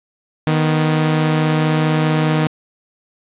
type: tone pair together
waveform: sawtooth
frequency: 155.56 / 245.7 Hz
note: D#3 / B3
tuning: 0 / -9 cents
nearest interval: minor sixth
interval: 791 cents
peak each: -10 / -19 dBFS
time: 0.47-2.47 s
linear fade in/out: 0 ms
effects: resampled to 8000 Hz + 8-bit